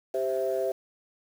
sine chord, C major, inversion second, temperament equal, 392 / 523.3 / 659.3 Hz, G4 / C5 / E5, 0 / 0 / 0 cents, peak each -29 dBFS, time 0.14-0.72 s, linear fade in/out 5 ms, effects tanh soft clip ceiling -18 dBFS + 8-bit

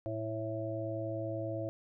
harmonic tone with a mistuned harmonic, 110 Hz, A2, in tune, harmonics 1 / 3 / 5 / 6, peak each -39 / -40 / -40 / -40 dBFS, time 0.06-1.69 s, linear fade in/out 0 ms, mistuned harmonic 1, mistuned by +22 cents, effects none

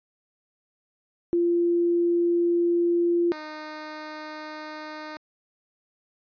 sine / 10% pulse tone pair in turn, 344.6 / 307 Hz, F4 / D#4, -23 / -23 cents, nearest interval major second, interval 200 cents, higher first, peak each -19 / -27 dBFS, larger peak first, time 1.33-3.32 / 3.32-5.17 s, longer first, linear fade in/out 0 ms, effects resampled to 11025 Hz

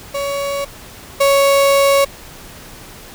35% pulse tone pair in turn, 561 / 555.5 Hz, C#5 / C#5, +21 / +4 cents, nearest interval unison, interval 17 cents, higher first, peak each -17 / -8 dBFS, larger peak second, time 0.14-0.65 / 1.2-2.05 s, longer second, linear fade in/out 10 ms, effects pink hiss -37 dBFS RMS until 3.14 s

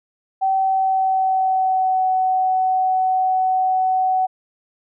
sine tone with pitch glide, 768 to 749.6 Hz, G5 to F#5, -36 to +22 cents, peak -15 dBFS, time 0.41-4.27 s, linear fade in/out 20 ms, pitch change -42 cents, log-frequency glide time 0.54-2.09 s, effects none

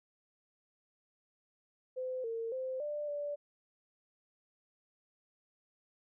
sine tone with pitch steps, 512 / 456.1 / 519 / 592 / 582 Hz, C5 / A#4 / C5 / D5 / D5, -38 / -38 / -14 / +14 / -16 cents, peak -35 dBFS, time 1.96-3.36 s, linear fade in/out 20 ms, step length 280 ms, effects none

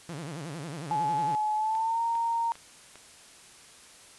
sawtooth tone with vibrato, 154.6 Hz, D#3, 11 cents flat, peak -32 dBFS, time 0.09-1.35 s, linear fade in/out 0 ms, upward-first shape sine, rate 11 Hz, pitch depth 220 cents each way
sine tone with pitch glide, 853 to 924.8 Hz, G#5 to A#5, +46 to -14 cents, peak -25 dBFS, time 0.91-2.52 s, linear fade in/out 0 ms, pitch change +140 cents, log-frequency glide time 1.55-2.01 s
click train, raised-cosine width 0.3 ms, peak -31 dBFS, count 5, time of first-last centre 1.35-2.956 s, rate 2.49 Hz
effects white hiss -52 dBFS RMS until 4.18 s + resampled to 24000 Hz

